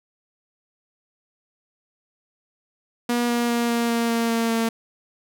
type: tone with pitch steps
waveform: sawtooth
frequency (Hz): 240 / 238.2 / 236.4 / 234.7 / 232.9 / 231.2 / 229.4 / 227.7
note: B3 / A#3 / A#3 / A#3 / A#3 / A#3 / A#3 / A#3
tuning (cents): -49 / +38 / +24 / +12 / -1 / -14 / -28 / -40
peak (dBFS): -16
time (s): 3.09-4.69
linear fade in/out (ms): 5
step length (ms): 200
effects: none